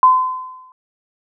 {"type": "tone with exponential decay", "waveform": "sine", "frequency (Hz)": 1024, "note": "C6", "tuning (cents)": -38, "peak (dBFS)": -4, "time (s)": [0.03, 0.72], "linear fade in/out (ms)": 1, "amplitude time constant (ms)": 150, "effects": []}